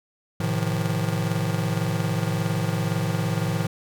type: chord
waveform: square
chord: F dominant seventh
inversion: first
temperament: just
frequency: 109.13 / 130.96 / 157.15 / 174.61 Hz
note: A2 / C3 / Eb3 / F3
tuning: -14 / +2 / +18 / 0 cents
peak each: -28 / -32 / -28 / -29 dBFS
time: 0.4-3.67 s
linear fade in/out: 5 ms
effects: none